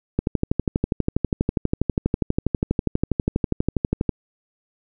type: click train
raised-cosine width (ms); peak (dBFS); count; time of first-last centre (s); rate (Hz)
3; -6; 49; 0.19-4.092; 12.3
effects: none